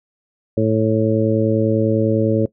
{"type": "harmonic tone", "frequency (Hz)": 110, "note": "A2", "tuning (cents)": 0, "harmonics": [1, 2, 3, 4, 5], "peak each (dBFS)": [-20, -20, -20, -20, -20], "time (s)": [0.57, 2.46], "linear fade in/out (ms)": 5, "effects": ["noise-tail reverb RT60 0.1 s tail -19 dB re dry"]}